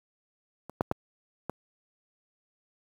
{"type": "clicks", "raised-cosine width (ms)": 1, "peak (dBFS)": [-27, -10, -11, -18], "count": 4, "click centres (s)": [0.696, 0.809, 0.914, 1.496], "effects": ["high-pass 80 Hz 12 dB/octave", "8-bit"]}